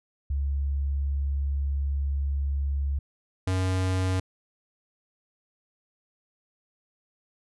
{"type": "tone pair in turn", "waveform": ["sine", "square"], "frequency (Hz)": [69.8, 93.17], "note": ["C#2", "F#2"], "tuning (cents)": [13, 13], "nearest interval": "perfect fourth", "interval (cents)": 500, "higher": "second", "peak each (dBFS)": -24, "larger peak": "neither", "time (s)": [[0.3, 2.99], [3.47, 4.2]], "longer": "first", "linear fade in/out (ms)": 5, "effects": ["resampled to 24000 Hz"]}